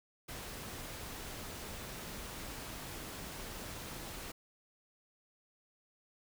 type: noise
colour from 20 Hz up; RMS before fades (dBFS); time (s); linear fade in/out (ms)
pink; -45; 0.28-4.32; 10
effects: none